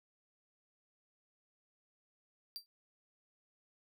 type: tone with exponential decay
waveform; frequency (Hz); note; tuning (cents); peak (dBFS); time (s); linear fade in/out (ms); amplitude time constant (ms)
45% pulse; 4699; D8; 0; -37; 2.56-2.66; 0; 21
effects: none